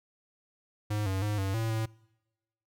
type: tone with pitch steps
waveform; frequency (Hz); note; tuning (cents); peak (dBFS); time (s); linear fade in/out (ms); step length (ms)
square; 105.2 / 95.5 / 104.8 / 96.7 / 112.5 / 111.1; G#2 / G2 / G#2 / G2 / A2 / A2; +23 / -45 / +16 / -23 / +39 / +17; -29; 0.9-1.86; 10; 160
effects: noise-tail reverb RT60 1.0 s tail -25 dB re dry